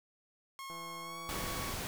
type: tone with pitch glide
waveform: sawtooth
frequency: 1083 to 1118.6 Hz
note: C#6 to C#6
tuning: -41 to +15 cents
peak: -39 dBFS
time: 0.59-1.73 s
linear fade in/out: 0 ms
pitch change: +56 cents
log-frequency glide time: 1.01-1.19 s
type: click train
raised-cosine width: 1 ms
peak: -38 dBFS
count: 153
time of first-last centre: 0.7-1.605 s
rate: 168 Hz
type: noise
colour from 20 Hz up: pink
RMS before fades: -39 dBFS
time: 1.29-1.87 s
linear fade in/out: 0 ms
effects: none